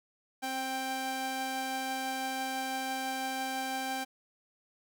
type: tone pair together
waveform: sawtooth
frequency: 264 / 786 Hz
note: C4 / G5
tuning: +16 / +4 cents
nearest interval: octave + perfect fifth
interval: 1888 cents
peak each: -35 / -30 dBFS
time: 0.42-4.05 s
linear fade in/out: 20 ms
effects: none